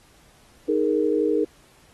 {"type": "chord", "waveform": "sine", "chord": "D# suspended fourth", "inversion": "none", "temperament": "just", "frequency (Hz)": [311.1, 414.8, 466.7], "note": ["D#4", "G#4", "A#4"], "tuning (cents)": [0, -2, 2], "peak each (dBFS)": -23, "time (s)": [0.68, 1.45], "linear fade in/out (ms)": 10, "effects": ["pink hiss -56 dBFS RMS until 1.93 s", "AAC 32 kbps"]}